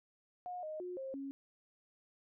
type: tone with pitch steps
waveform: sine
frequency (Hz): 720 / 620 / 360 / 533 / 274.8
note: F#5 / D#5 / F#4 / C5 / C#4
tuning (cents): -47 / -6 / -47 / +32 / -15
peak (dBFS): -40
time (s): 0.46-1.31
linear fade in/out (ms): 0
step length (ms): 170
effects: none